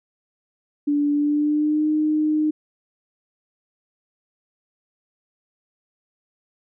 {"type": "tone with pitch glide", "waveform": "sine", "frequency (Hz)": [290.7, 306.4], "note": ["D4", "D#4"], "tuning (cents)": [-18, -27], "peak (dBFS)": -17, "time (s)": [0.87, 2.51], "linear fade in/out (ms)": 10, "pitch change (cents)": 91, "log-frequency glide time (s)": [1.12, 1.88], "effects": []}